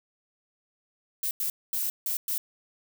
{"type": "noise bursts at uneven times", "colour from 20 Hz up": "violet", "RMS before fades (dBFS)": -29, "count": 5, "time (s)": [[1.23, 1.31], [1.4, 1.5], [1.73, 1.9], [2.06, 2.17], [2.28, 2.38]], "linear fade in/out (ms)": 2, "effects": []}